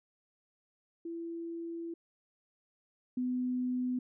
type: tone pair in turn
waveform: sine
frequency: 335.1 / 251 Hz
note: E4 / B3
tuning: +29 / +28 cents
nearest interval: perfect fourth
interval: 501 cents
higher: first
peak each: -37 / -30 dBFS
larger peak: second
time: 1.05-1.94 / 3.17-3.99 s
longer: first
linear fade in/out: 5 ms
effects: none